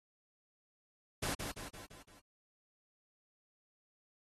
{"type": "noise with echo", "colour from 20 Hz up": "pink", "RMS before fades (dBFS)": -37, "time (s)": [1.22, 1.35], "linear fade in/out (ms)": 10, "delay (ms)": 170, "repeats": 5, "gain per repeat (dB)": -5, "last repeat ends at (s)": 2.2, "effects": ["AAC 32 kbps"]}